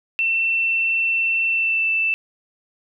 sine tone with pitch glide, 2689 to 2654 Hz, E7 to E7, +34 to +11 cents, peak -17 dBFS, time 0.19-2.14 s, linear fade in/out 0 ms, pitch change -23 cents, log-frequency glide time 1.48-1.89 s, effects none

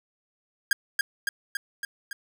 45% pulse tone with echo, 1620 Hz, G#6, 43 cents flat, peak -18 dBFS, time 0.71-0.73 s, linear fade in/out 2 ms, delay 280 ms, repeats 5, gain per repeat -3 dB, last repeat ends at 2.13 s, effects none

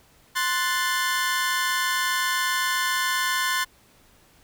sawtooth chord, F# diminished, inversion second, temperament equal, 1046.5 / 1480 / 1760 Hz, C6 / F#6 / A6, 0 / 0 / 0 cents, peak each -22 / -25 / -23 dBFS, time 0.35-3.65 s, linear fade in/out 20 ms, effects pink hiss -57 dBFS RMS until 4.43 s

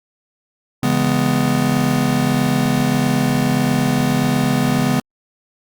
square chord, C# minor seventh, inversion none, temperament just, 138.59 / 166.31 / 207.9 / 249.5 Hz, C#3 / E3 / G#3 / B3, 0 / +16 / +2 / +18 cents, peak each -21 / -23 / -22 / -19 dBFS, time 0.83-5 s, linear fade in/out 2 ms, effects Opus 48 kbps

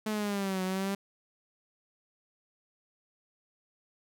sawtooth linear two-way sweep, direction down then up, 217.1 to 185 to 198.9 Hz, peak -26 dBFS, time 0.06-0.95 s, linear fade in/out 5 ms, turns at 0.63 s, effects none

